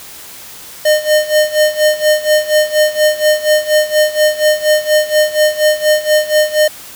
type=tone with tremolo; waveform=square; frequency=610 Hz; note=D#5; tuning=34 cents flat; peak=-7 dBFS; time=0.85-6.68 s; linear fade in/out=5 ms; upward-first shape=sine; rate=4.2 Hz; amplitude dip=85%; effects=white hiss -33 dBFS RMS until 6.95 s